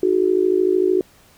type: tone with amplitude modulation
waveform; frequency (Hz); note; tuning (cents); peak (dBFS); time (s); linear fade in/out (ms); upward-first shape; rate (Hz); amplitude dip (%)
sine; 370; F#4; 0; -10; 0.03-1.01; 2; sine; 53.3; 90
effects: pink hiss -52 dBFS RMS until 1.37 s